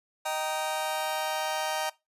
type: chord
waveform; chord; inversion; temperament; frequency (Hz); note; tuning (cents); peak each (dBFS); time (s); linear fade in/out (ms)
sawtooth; Eb major; none; just; 622.3 / 777.8 / 933.4; Eb5 / G5 / Bb5; 0 / -14 / +2; -29; 0.25-1.9; 10
effects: noise-tail reverb RT60 0.2 s tail -19 dB re dry + resampled to 32000 Hz